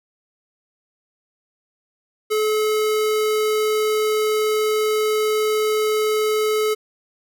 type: tone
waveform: square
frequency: 429.7 Hz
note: A4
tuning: 41 cents flat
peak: -18 dBFS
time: 2.3-6.75 s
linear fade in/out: 20 ms
effects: none